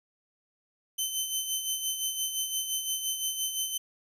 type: tone with tremolo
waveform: 15% pulse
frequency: 3069 Hz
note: G7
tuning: 37 cents flat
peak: -20 dBFS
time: 0.98-3.78 s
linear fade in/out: 10 ms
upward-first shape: sine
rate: 5.8 Hz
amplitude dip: 55%
effects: none